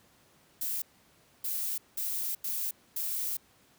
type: noise bursts at uneven times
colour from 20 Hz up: violet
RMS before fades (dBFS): -33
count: 5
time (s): 0.61-0.82 / 1.44-1.78 / 1.97-2.35 / 2.44-2.71 / 2.96-3.37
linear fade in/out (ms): 5
effects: pink hiss -63 dBFS RMS until 3.78 s + high-pass 80 Hz 12 dB/octave